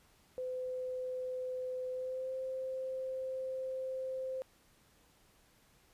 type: tone with pitch glide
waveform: sine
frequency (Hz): 509 to 521.8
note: C5 to C5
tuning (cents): -48 to -5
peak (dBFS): -36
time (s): 0.38-4.42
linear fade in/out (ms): 0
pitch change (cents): +43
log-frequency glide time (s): 1.92-2.33
effects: pink hiss -67 dBFS RMS until 5.93 s + resampled to 32000 Hz